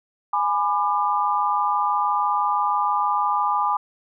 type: chord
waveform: sine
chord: G# diminished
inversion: none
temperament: just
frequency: 830.6 / 996.7 / 1196.1 Hz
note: G#5 / B5 / D6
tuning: 0 / +16 / +31 cents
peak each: -23 dBFS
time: 0.33-3.77 s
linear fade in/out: 5 ms
effects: none